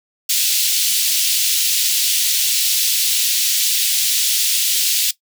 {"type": "high-pass noise", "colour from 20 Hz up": "pink", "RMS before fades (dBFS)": -17, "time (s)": [0.29, 5.11], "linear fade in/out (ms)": 5, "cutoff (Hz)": 3100, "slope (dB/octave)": 24, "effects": ["noise-tail reverb RT60 0.1 s tail -17 dB re dry"]}